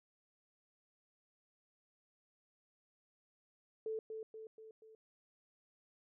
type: tone with echo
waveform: sine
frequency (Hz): 440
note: A4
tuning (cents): 0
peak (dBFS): -37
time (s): 3.86-3.99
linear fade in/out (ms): 2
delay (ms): 240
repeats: 4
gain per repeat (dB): -5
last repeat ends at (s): 4.95
effects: none